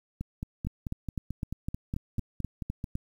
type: two click trains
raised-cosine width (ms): 5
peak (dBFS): -21 / -19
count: 13 / 10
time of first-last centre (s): 0.21-2.842 / 0.67-2.954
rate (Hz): 4.56 / 3.94
effects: 9-bit